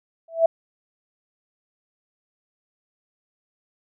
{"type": "tone with exponential growth", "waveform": "sine", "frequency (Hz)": 659.3, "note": "E5", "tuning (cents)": 0, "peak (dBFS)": -9, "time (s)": [0.28, 0.46], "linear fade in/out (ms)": 5, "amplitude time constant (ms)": 39, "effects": []}